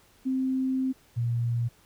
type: tone pair in turn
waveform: sine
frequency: 261.6 / 118.26 Hz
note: C4 / A#2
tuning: 0 / +25 cents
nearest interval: octave + major second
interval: 1375 cents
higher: first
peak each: -24 dBFS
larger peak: neither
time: 0.25-0.93 / 1.16-1.69 s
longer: first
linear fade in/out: 20 ms
effects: pink hiss -60 dBFS RMS until 1.85 s